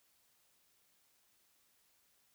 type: silence
effects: white hiss -73 dBFS RMS until 2.34 s